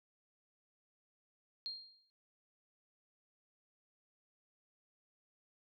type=tone with exponential decay; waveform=sine; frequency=4216 Hz; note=C8; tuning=12 cents sharp; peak=-37 dBFS; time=1.66-2.1 s; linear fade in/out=0 ms; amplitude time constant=94 ms; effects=none